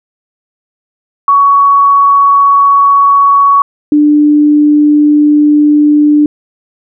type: tone pair in turn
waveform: sine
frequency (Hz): 1121 / 296.9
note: C#6 / D4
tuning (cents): +19 / +19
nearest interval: octave + major seventh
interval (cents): 2300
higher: first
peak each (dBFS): -3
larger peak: neither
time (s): 1.28-3.62 / 3.92-6.26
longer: neither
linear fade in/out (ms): 2
effects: none